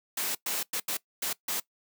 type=noise bursts at uneven times; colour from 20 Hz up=white; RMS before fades=-31 dBFS; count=6; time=0.17-0.35 / 0.46-0.63 / 0.73-0.8 / 0.88-0.97 / 1.22-1.33 / 1.48-1.6 s; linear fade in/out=5 ms; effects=noise-tail reverb RT60 0.1 s tail -20 dB re dry + high-pass 200 Hz 12 dB/octave